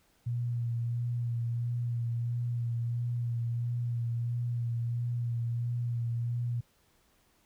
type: tone with vibrato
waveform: sine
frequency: 118.8 Hz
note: A#2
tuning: 33 cents sharp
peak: -29 dBFS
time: 0.26-6.61 s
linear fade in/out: 10 ms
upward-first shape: sine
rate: 1.5 Hz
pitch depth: 23 cents each way
effects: pink hiss -68 dBFS RMS until 7.45 s